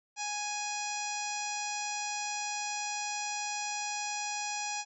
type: harmonic tone with a mistuned harmonic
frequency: 830.6 Hz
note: G#5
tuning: in tune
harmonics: 1 / 2 / 3 / 4 / 5 / 6 / 7 / 8 / 9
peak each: -37 / -46 / -40 / -48 / -46 / -45 / -40 / -45 / -46 dBFS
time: 0.16-4.85 s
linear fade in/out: 50 ms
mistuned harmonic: 8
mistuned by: +46 cents
effects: none